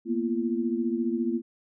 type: tone cluster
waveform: sine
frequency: 230.2 / 244.8 / 340.4 Hz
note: A#3 / B3 / F4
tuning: -22 / -15 / -44 cents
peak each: -29 dBFS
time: 0.05-1.42 s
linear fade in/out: 50 ms
effects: none